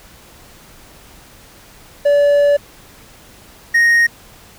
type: tone pair in turn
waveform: triangle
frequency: 576 / 1865 Hz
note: D5 / A#6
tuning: -34 / 0 cents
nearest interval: octave + minor sixth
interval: 2034 cents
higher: second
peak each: -7 dBFS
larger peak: neither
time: 2.05-2.57 / 3.74-4.07 s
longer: first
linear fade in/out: 10 ms
effects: pink hiss -43 dBFS RMS until 4.58 s